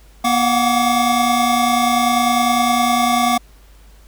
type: tone cluster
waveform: square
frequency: 241.1 / 714 / 744 / 1148 Hz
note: B3 / F5 / F#5 / D6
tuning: -41 / +38 / +9 / -40 cents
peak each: -20 dBFS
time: 0.24-3.38 s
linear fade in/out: 10 ms
effects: added 50 Hz sine -43 dBFS peak until 4.07 s + pink hiss -52 dBFS RMS until 4.07 s